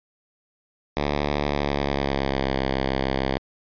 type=tone with pitch glide; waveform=5% pulse; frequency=72.7 to 66.67 Hz; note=D2 to C2; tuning=-17 to +33 cents; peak=-11 dBFS; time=0.97-3.38 s; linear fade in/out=0 ms; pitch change=-150 cents; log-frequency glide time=1.41-2.55 s; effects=resampled to 11025 Hz